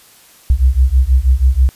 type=beating tone pair; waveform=sine; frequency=61.74 / 67.94 Hz; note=B1 / C#2; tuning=0 / -34 cents; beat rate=6.2 Hz; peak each=-11 dBFS; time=0.5-1.69 s; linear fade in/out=0 ms; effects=white hiss -45 dBFS RMS until 1.75 s + resampled to 32000 Hz